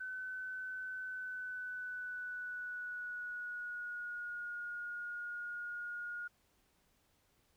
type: tone with pitch glide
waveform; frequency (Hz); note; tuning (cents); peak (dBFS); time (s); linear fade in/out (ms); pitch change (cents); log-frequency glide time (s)
sine; 1515 to 1434.1; F#6 to F6; +40 to +45; -40; 0-6.28; 10; -95; 1.01-4.54
effects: pink hiss -74 dBFS RMS until 7.56 s